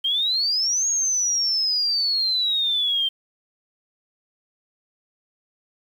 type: exponential two-way sweep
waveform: sine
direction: up then down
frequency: 3136 to 6645 to 3136 Hz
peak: -19 dBFS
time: 0.04-3.09 s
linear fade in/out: 10 ms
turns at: 0.88 s
effects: 8-bit